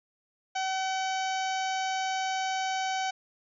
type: harmonic tone with a mistuned harmonic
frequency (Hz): 760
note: F#5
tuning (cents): +46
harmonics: 1 / 2 / 3 / 4 / 5 / 6 / 7 / 8 / 9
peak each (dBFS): -29 / -37 / -39 / -40 / -45 / -46 / -46 / -44 / -48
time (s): 0.55-3.11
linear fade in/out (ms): 10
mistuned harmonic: 7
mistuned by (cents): +47
effects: none